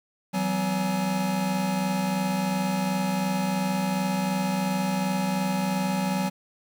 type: tone cluster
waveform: square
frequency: 165.9 / 188.7 / 252.4 / 844 Hz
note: E3 / F#3 / B3 / G#5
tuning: +11 / +34 / +38 / +28 cents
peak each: -35 / -26 / -35 / -33 dBFS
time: 0.33-6.3 s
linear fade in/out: 20 ms
effects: 9-bit